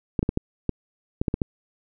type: clicks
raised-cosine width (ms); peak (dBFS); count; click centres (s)
3; -9; 9; 0.192 / 0.229 / 0.291 / 0.374 / 0.693 / 1.215 / 1.282 / 1.341 / 1.418
effects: none